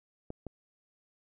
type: clicks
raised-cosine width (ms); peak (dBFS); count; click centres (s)
2; -26; 2; 0.304 / 0.467
effects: none